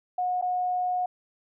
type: tone with dropouts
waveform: sine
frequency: 726 Hz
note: F#5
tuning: 33 cents flat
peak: -24 dBFS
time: 0.18-1.06 s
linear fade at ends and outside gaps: 5 ms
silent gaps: 0.414-0.423 s
effects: none